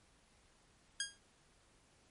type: tone with exponential decay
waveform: 10% pulse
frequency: 1626 Hz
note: G#6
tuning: 37 cents flat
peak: -24 dBFS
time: 1-1.19 s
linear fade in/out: 2 ms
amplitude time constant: 40 ms
effects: pink hiss -69 dBFS RMS until 2.1 s + MP3 48 kbps